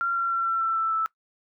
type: tone with pitch steps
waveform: sine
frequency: 1378 / 1367.7 / 1357.5 / 1347.3 / 1337.2 / 1327.2 / 1317.3 Hz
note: F6 / F6 / F6 / E6 / E6 / E6 / E6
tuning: -24 / -37 / -50 / +37 / +24 / +11 / -2 cents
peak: -22 dBFS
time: 0.01-1.06 s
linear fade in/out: 0 ms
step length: 150 ms
effects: noise-tail reverb RT60 0.1 s tail -20 dB re dry